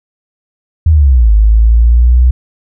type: linear two-way sweep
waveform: sine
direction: down then up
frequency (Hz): 82.9 to 51.91 to 62.8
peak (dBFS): -3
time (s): 0.86-2.31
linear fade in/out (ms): 5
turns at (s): 1.32
effects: none